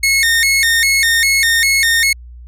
sawtooth tone with vibrato, 1999 Hz, B6, 20 cents sharp, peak -7 dBFS, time 0.03-2.13 s, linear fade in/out 5 ms, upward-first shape square, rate 2.5 Hz, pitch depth 150 cents each way, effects added 60 Hz sine -32 dBFS peak until 2.47 s + resampled to 32000 Hz

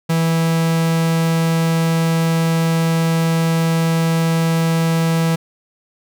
45% pulse tone, 164.1 Hz, E3, 8 cents flat, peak -14 dBFS, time 0.09-5.36 s, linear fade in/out 10 ms, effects none

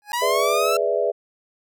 25% pulse tone with exponential growth, 830.6 Hz, G#5, in tune, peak -21 dBFS, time 0.02-0.12 s, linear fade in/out 0 ms, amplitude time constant 21 ms
sawtooth linear sweep, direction up, 939 to 1350 Hz, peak -18 dBFS, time 0.13-0.77 s, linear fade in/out 5 ms
sine chord, E dominant seventh, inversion first, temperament equal, 415.3 / 493.9 / 587.3 / 659.3 Hz, G#4 / B4 / D5 / E5, 0 / 0 / 0 / 0 cents, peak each -24 dBFS, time 0.21-1.12 s, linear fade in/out 20 ms
effects none

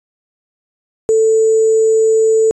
sine tone with sample-and-hold, 442.6 Hz, A4, 10 cents sharp, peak -8 dBFS, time 1.09-2.51 s, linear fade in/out 0 ms, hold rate 7350 Hz, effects resampled to 22050 Hz

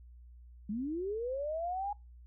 sine linear sweep, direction up, 196.6 to 832 Hz, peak -33 dBFS, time 0.69-1.93 s, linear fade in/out 5 ms, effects noise-tail reverb RT60 0.2 s tail -22 dB re dry + added 60 Hz sine -51 dBFS peak until 2.26 s

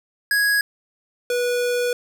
square tone pair in turn, 1661.2 / 488.2 Hz, G#6 / B4, 0 / -20 cents, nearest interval octave + major sixth, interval 2120 cents, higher first, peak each -17 / -20 dBFS, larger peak first, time 0.31-0.61 / 1.3-1.93 s, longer second, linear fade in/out 2 ms, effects none

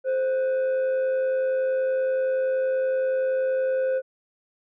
sine tone with frequency modulation, 523.3 Hz, C5, in tune, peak -19 dBFS, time 0.04-4.02 s, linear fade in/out 50 ms, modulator 956 Hz, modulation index 0.25, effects tanh soft clip ceiling -19 dBFS

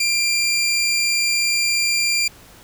20% pulse tone, 2381 Hz, D7, 23 cents sharp, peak -12 dBFS, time 0-2.28 s, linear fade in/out 5 ms, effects pink hiss -46 dBFS RMS until 2.63 s

